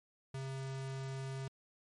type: tone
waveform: square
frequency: 134.1 Hz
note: C3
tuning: 43 cents sharp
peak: -40 dBFS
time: 0.34-1.48 s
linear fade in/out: 5 ms
effects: MP3 48 kbps